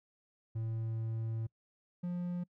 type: tone pair in turn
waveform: triangle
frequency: 112.4 / 176.62 Hz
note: A2 / F3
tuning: +37 / +20 cents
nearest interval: minor sixth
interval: 783 cents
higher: second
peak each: -32 / -32 dBFS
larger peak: neither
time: 0.55-1.47 / 2.03-2.44 s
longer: first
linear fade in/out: 10 ms
effects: noise-tail reverb RT60 0.1 s tail -26 dB re dry